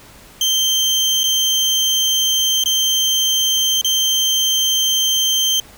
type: tone with dropouts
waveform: 30% pulse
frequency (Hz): 3136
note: G7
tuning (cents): 0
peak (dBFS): -11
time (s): 0.41-5.6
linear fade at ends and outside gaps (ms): 2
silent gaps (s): 1.234-1.239 / 2.638-2.658 / 3.813-3.845
effects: pink hiss -43 dBFS RMS until 5.77 s